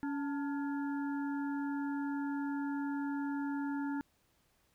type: harmonic tone with a mistuned harmonic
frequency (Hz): 281.3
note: C#4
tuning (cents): +26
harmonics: 1 / 3 / 5 / 6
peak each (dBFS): -34 / -44 / -48 / -50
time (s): 0.03-4.01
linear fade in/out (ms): 0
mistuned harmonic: 3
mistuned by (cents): +81
effects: pink hiss -73 dBFS RMS until 4.74 s